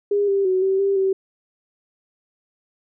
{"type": "tone with pitch steps", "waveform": "sine", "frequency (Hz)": [407, 394.7, 373.1, 384.3, 394.7, 384], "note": ["G#4", "G4", "F#4", "G4", "G4", "G4"], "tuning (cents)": [-35, 12, 14, -34, 12, -36], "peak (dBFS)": -16, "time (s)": [0.11, 1.13], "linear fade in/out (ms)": 5, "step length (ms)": 170, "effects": []}